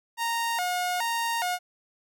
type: tone with vibrato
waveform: sawtooth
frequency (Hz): 817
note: G#5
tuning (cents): -29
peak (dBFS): -22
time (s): 0.17-1.59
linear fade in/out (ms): 50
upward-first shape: square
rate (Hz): 1.2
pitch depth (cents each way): 220
effects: none